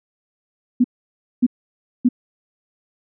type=tone bursts; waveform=sine; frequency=246.9 Hz; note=B3; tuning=in tune; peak=-10 dBFS; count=3; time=0.8-2.089 s; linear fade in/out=10 ms; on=43 ms; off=580 ms; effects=none